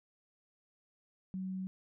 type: tone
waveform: sine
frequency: 188 Hz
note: F#3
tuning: 28 cents sharp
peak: -36 dBFS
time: 1.34-1.67 s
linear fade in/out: 0 ms
effects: none